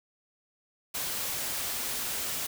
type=noise; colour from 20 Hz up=white; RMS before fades=-33 dBFS; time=0.94-2.47 s; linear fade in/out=10 ms; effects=none